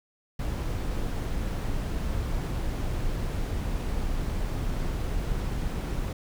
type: noise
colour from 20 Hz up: brown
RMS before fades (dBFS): -29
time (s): 0.39-6.13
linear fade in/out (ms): 5
effects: none